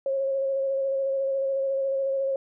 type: tone with vibrato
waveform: sine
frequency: 542 Hz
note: C#5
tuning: 39 cents flat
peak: -23 dBFS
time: 0.06-2.36 s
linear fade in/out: 2 ms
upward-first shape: square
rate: 14 Hz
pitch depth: 17 cents each way
effects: none